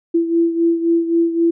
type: beating tone pair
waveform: sine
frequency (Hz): 334.4 / 338.2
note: E4 / E4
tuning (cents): +25 / +44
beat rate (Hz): 3.8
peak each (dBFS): -14 / -20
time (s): 0.14-1.51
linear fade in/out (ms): 10
effects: none